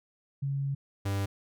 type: tone pair in turn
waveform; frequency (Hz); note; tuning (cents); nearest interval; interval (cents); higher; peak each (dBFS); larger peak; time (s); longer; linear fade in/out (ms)
sine / 45% pulse; 138.59 / 98.94; C#3 / G2; 0 / +17; tritone; 583; first; -28; neither; 0.42-0.75 / 1.05-1.26; first; 10
effects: none